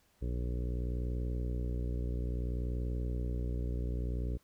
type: harmonic tone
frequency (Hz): 60.6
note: B1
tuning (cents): -32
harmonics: 1 / 2 / 3 / 4 / 5 / 6 / 7 / 8 / 9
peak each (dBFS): -33 / -40 / -46 / -48 / -47 / -52 / -48 / -54 / -55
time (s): 0.21-4.38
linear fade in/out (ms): 20
effects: pink hiss -70 dBFS RMS until 4.43 s